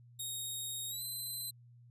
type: tone with pitch glide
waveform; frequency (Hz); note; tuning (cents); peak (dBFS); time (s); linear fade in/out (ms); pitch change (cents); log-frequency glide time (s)
5% pulse; 3742 to 4057; A#7 to B7; +6 to +46; -31; 0.19-1.51; 10; +140; 0.89-1.02
effects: added 120 Hz sine -56 dBFS peak until 1.9 s + resampled to 32000 Hz